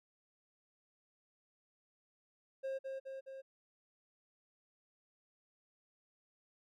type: tone with echo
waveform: triangle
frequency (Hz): 535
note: C5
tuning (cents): +38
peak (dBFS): -35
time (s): 2.63-2.79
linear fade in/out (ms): 20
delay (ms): 210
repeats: 3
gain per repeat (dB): -3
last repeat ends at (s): 3.42
effects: none